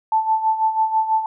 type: tone with tremolo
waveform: sine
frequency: 880 Hz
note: A5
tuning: in tune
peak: -13 dBFS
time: 0.12-1.26 s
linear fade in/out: 2 ms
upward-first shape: sine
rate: 6.1 Hz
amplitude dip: 70%
effects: none